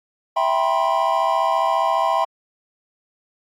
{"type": "chord", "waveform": "triangle", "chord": "C major seventh", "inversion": "first", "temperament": "equal with one note detuned", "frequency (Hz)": [659.3, 784, 971.9, 1046.5], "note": ["E5", "G5", "B5", "C6"], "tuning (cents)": [0, 0, -28, 0], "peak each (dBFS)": [-20, -20, -20, -20], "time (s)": [0.36, 2.25], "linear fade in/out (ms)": 10, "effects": ["tanh soft clip ceiling -4 dBFS", "AAC 48 kbps"]}